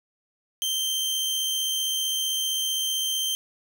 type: tone with amplitude modulation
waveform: sawtooth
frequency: 3136 Hz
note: G7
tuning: in tune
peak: -20 dBFS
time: 0.62-3.35 s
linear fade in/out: 0 ms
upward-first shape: sine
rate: 75.5 Hz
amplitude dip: 25%
effects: none